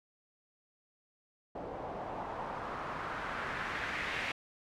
white noise with low-pass filter sweep, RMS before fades -39 dBFS, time 1.55-4.32 s, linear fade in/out 5 ms, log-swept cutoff 630 to 2300 Hz, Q 2, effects none

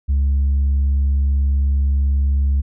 sine tone with tanh clipping, 69.3 Hz, C#2, in tune, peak -14 dBFS, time 0.08-2.62 s, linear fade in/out 20 ms, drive 1 dB, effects none

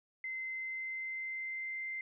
sine tone with pitch glide, 2065 to 2084 Hz, C7 to C7, -23 to -7 cents, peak -37 dBFS, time 0.24-2.01 s, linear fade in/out 2 ms, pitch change +16 cents, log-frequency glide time 0.48-1.86 s, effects none

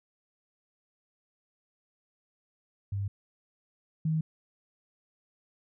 sine tone pair in turn, 99.5 / 158.27 Hz, G2 / D#3, +26 / +30 cents, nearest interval minor sixth, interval 804 cents, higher second, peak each -29 / -25 dBFS, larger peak second, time 2.92-3.08 / 4.05-4.21 s, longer neither, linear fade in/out 5 ms, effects none

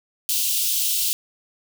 white high-pass noise, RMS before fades -22 dBFS, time 0.29-1.13 s, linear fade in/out 0 ms, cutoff 2800 Hz, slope 48 dB/octave, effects none

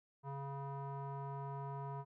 square tone with low-pass filter, 138.8 Hz, C#3, 3 cents sharp, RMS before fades -44 dBFS, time 0.23-2.05 s, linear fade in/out 50 ms, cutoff 1000 Hz, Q 4.6, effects none

